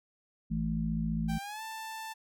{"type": "harmonic tone", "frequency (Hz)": 55, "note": "A1", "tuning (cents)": 0, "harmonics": [1, 3, 4], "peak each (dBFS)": [-36, -32, -33], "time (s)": [0.5, 1.39], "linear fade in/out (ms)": 20}
{"type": "tone with pitch glide", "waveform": "sawtooth", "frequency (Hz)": [784, 885.1], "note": ["G5", "A5"], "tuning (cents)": [0, 10], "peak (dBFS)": -35, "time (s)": [1.28, 2.14], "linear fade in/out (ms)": 20, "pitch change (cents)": 210, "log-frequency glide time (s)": [1.39, 1.62]}
{"effects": []}